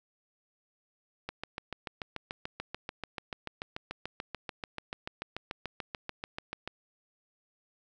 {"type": "click train", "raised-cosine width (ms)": 0.3, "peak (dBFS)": -20, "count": 38, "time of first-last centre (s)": [1.29, 6.676], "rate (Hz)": 6.87, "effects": []}